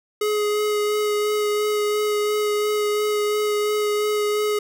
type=tone with vibrato; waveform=square; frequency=419.7 Hz; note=G#4; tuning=18 cents sharp; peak=-20 dBFS; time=0.21-4.59 s; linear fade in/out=5 ms; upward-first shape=sine; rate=2.9 Hz; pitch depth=12 cents each way; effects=none